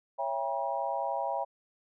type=chord; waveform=sine; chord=C# diminished seventh; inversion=none; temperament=just; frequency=554.4 / 665.2 / 798.3 / 957.9 Hz; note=C#5 / E5 / G5 / Bb5; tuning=0 / +16 / +31 / +47 cents; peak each=-36 / -35 / -34 / -35 dBFS; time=0.18-1.45 s; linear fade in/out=20 ms; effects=none